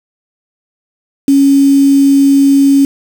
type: tone with quantisation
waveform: sine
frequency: 277.2 Hz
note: C#4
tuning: in tune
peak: -4 dBFS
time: 1.28-2.85 s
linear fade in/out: 2 ms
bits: 4
effects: none